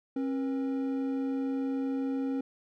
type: tone pair together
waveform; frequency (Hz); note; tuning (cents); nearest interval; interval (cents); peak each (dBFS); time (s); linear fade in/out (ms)
triangle; 269.4 / 480; C#4 / B4; -49 / -49; minor seventh; 1000; -27 / -37; 0.16-2.41; 5
effects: none